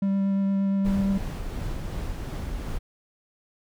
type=tone with vibrato; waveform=triangle; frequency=196 Hz; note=G3; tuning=in tune; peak=-19 dBFS; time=0.02-1.18 s; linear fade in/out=5 ms; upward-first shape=triangle; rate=8.6 Hz; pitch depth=11 cents each way
type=noise with tremolo; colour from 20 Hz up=brown; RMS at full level=-30 dBFS; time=0.84-2.79 s; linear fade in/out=20 ms; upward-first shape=triangle; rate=2.8 Hz; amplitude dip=25%
effects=none